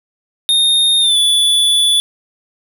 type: tone with pitch glide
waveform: square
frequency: 3681 to 3454 Hz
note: A#7 to A7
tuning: -23 to -33 cents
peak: -10 dBFS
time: 0.49-2 s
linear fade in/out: 0 ms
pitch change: -110 cents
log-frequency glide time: 1-1.17 s
effects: none